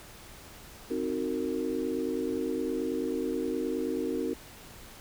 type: chord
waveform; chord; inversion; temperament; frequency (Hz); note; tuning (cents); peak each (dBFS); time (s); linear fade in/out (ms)
sine; C half-diminished seventh; none; equal with one note detuned; 261.6 / 311.1 / 370 / 459.2; C4 / Eb4 / Gb4 / Bb4; 0 / 0 / 0 / -26; -34; 0.9-4.34; 10
effects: pink hiss -49 dBFS RMS until 5 s